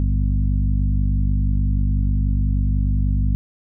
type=harmonic tone with a mistuned harmonic; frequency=50.2 Hz; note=G1; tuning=42 cents sharp; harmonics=1 / 2 / 3 / 4 / 5; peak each=-17 / -23 / -27 / -29 / -31 dBFS; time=0-3.35 s; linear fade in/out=0 ms; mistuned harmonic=1; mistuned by=+130 cents; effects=none